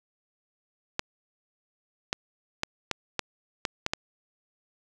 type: clicks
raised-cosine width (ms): 0.2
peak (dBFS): -9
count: 8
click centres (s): 0.994 / 2.129 / 2.634 / 2.913 / 3.193 / 3.652 / 3.864 / 3.935
effects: none

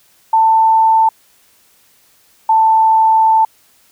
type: tone pair in turn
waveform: sine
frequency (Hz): 890 / 885.8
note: A5 / A5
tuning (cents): +20 / +11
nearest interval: unison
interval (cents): 9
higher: first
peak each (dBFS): -7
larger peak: neither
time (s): 0.33-1.09 / 2.49-3.45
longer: second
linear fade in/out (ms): 5
effects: white hiss -52 dBFS RMS until 3.91 s

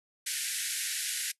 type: band-pass noise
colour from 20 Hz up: white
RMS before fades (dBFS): -34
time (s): 0.26-1.32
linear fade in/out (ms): 10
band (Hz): 1500 to 12000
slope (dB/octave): 96
effects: noise-tail reverb RT60 0.1 s tail -20 dB re dry

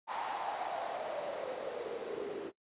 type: noise with band-pass filter sweep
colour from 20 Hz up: white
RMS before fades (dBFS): -39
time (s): 0.07-2.52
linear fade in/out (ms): 50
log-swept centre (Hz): 910 to 380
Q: 5.7
effects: noise-tail reverb RT60 0.1 s tail -19 dB re dry + resampled to 8000 Hz

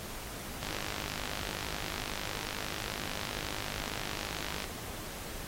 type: click train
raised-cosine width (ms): 0.2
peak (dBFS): -18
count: 206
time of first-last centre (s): 0.63-4.642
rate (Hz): 51.1
effects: pink hiss -43 dBFS RMS until 5.47 s + AAC 48 kbps

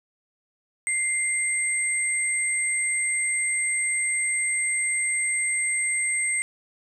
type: tone pair together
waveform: sine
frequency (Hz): 2093 / 8309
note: C7 / C9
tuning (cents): 0 / -13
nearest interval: 2 octaves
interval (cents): 2387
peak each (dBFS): -25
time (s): 0.87-6.42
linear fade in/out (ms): 0
effects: none

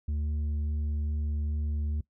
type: tone with tanh clipping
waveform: triangle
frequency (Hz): 74.8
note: D2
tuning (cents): +32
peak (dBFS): -29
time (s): 0.08-2.01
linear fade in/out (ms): 5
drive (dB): 10
effects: noise-tail reverb RT60 0.1 s tail -20 dB re dry

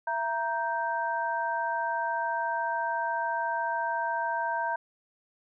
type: tone cluster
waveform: sine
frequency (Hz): 671 / 937 / 1563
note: E5 / A#5 / G6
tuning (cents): +31 / +9 / -6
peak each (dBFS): -34 / -29 / -33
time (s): 0.07-4.76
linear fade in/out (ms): 5
effects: none

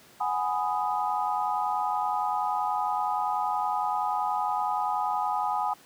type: chord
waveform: sine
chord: G# minor seventh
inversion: third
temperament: equal with one note detuned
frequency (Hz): 740 / 830.6 / 996.9 / 1244.5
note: F#5 / G#5 / B5 / D#6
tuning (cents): 0 / 0 / +16 / 0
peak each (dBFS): -32 / -28 / -32 / -32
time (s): 0.2-5.74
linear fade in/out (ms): 10
effects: pink hiss -54 dBFS RMS until 5.85 s + high-pass 150 Hz 12 dB/octave

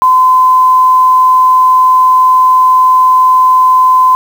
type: tone with quantisation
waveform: sine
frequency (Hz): 1023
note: C6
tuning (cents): -39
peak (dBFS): -3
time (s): 0.02-4.15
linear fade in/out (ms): 0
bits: 5
effects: none

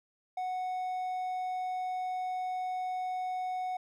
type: tone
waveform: triangle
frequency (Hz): 738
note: F#5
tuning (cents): -5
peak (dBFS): -30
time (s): 0.37-3.77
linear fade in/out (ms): 5
effects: none

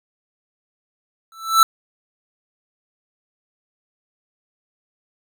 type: tone with exponential growth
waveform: square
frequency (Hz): 1324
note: E6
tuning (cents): +7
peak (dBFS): -6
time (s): 1.32-1.63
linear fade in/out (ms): 1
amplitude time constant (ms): 66
effects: none

